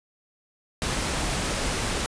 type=noise; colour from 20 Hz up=pink; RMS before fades=-27 dBFS; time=0.82-2.06 s; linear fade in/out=0 ms; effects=resampled to 22050 Hz